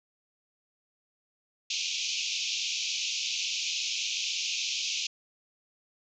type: band-pass noise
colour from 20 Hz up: pink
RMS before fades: -32 dBFS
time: 1.7-5.07 s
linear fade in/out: 5 ms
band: 2400 to 6800 Hz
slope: 96 dB/octave
effects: none